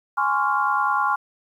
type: chord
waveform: sine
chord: Db major seventh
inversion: second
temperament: equal with one note detuned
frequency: 830.6 / 1046.5 / 1116.4 / 1396.9 Hz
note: Ab5 / C6 / Db6 / F6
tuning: 0 / 0 / +12 / 0 cents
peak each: -24 dBFS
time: 0.17-1.16 s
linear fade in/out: 10 ms
effects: 9-bit